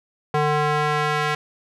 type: tone with band-pass filter sweep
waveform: square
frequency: 150.1 Hz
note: D3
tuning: 38 cents sharp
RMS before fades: -21 dBFS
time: 0.34-1.35 s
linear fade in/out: 5 ms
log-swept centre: 860 to 1700 Hz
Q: 0.89
effects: none